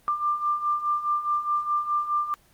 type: beating tone pair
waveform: sine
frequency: 1186 / 1190.8 Hz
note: D6 / D6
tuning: +17 / +24 cents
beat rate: 4.8 Hz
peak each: -29 / -24 dBFS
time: 0.08-2.34 s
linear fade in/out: 0 ms
effects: pink hiss -59 dBFS RMS until 2.53 s + Opus 24 kbps